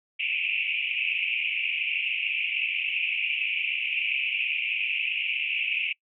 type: band-pass noise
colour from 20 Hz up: white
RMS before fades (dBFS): -28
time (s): 0.19-5.93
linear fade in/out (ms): 10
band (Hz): 2300 to 2800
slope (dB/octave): 96
effects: noise-tail reverb RT60 0.1 s tail -25 dB re dry